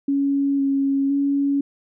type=tone with pitch steps; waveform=sine; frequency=278.8 / 274.9 / 280.4 Hz; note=C#4 / C#4 / C#4; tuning=+10 / -14 / +20 cents; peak=-17 dBFS; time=0.08-1.61 s; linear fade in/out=5 ms; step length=510 ms; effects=none